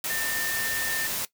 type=tone in noise; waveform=sine; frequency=1800 Hz; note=A6; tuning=39 cents sharp; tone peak=-30 dBFS; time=0.1-1.07 s; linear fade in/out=2 ms; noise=white; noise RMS=-30 dBFS; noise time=0.04-1.25 s; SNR=-3 dB; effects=noise-tail reverb RT60 0.1 s tail -17 dB re dry